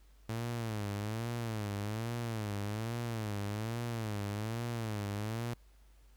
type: tone with vibrato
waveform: sawtooth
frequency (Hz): 109.7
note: A2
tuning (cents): -5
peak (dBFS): -31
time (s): 0.29-5.54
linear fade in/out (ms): 5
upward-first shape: sine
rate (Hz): 1.2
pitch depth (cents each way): 140
effects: added 50 Hz sine -58 dBFS peak until 6.16 s + pink hiss -70 dBFS RMS until 6.16 s